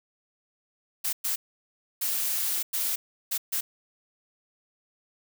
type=noise bursts at uneven times; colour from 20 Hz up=blue; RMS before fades=-28 dBFS; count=6; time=1.04-1.13 / 1.24-1.36 / 2.01-2.63 / 2.73-2.96 / 3.31-3.38 / 3.52-3.61 s; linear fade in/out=10 ms; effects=none